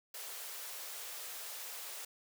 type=high-pass noise; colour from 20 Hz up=white; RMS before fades=-45 dBFS; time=0.14-2.05 s; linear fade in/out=5 ms; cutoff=400 Hz; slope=48 dB/octave; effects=none